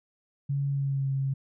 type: tone with pitch glide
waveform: sine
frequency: 140 to 135.78 Hz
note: C#3 to C#3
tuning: +18 to -35 cents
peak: -25 dBFS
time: 0.49-1.34 s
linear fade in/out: 10 ms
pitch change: -53 cents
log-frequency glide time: 0.69-1.09 s
effects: none